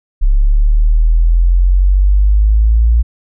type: exponential sweep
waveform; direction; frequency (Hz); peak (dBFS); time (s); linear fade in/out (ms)
sine; up; 34.1 to 58.2; -6; 0.21-3.03; 20
effects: none